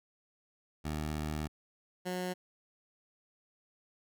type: tone pair in turn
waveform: 15% pulse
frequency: 76.4 / 181.71 Hz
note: D#2 / F#3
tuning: -31 / -31 cents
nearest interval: octave + minor third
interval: 1500 cents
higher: second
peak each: -28 dBFS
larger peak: neither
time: 0.84-1.48 / 2.05-2.34 s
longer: first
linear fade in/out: 20 ms
effects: none